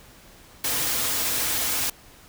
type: noise with comb filter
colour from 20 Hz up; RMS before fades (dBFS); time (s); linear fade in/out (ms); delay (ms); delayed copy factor
white; -25; 0.64-1.9; 5; 5.2; -0.55
effects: pink hiss -50 dBFS RMS until 2.28 s